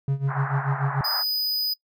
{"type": "tone with tremolo", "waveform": "triangle", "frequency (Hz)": 137.7, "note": "C#3", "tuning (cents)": -11, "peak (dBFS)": -17, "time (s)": [0.08, 1.01], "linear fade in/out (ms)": 2, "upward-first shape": "sine", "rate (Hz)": 6.8, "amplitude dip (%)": 85}
{"type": "band-pass noise", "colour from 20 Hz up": "pink", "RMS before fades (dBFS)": -31, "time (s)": [0.27, 1.24], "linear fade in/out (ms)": 50, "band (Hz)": [690, 1700], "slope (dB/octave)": 48}
{"type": "tone", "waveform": "square", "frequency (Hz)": 4978, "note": "D#8", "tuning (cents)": 0, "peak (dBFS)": -23, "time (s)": [1.04, 1.74], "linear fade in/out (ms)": 10}
{"effects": ["noise-tail reverb RT60 0.1 s tail -24 dB re dry"]}